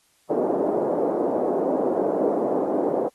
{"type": "band-pass noise", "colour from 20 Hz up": "pink", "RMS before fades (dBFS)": -23, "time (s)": [0.29, 3.09], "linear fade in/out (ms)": 20, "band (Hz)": [290, 670], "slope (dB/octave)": 24, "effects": ["white hiss -63 dBFS RMS until 3.14 s", "AAC 32 kbps"]}